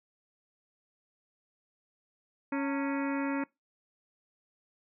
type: harmonic tone with a mistuned harmonic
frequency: 277.2 Hz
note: C#4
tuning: in tune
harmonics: 1 / 2 / 3 / 4 / 5 / 6 / 7 / 8 / 9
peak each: -30 / -39 / -39 / -45 / -42 / -44 / -46 / -46 / -48 dBFS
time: 2.52-3.44 s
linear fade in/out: 5 ms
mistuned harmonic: 3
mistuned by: +150 cents
effects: noise-tail reverb RT60 0.2 s tail -23 dB re dry